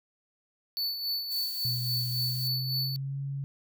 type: tone with tremolo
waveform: square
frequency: 4476 Hz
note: C#8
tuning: 16 cents sharp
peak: -28 dBFS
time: 0.77-2.96 s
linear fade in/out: 0 ms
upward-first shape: sine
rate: 3.6 Hz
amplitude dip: 55%
type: noise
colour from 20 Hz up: violet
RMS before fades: -41 dBFS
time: 1.3-2.49 s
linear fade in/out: 20 ms
type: tone with pitch glide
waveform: sine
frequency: 123.47 to 138.59 Hz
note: B2 to C#3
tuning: 0 to 0 cents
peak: -31 dBFS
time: 1.65-3.44 s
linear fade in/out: 0 ms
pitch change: +200 cents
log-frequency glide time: 2.09-3.18 s
effects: none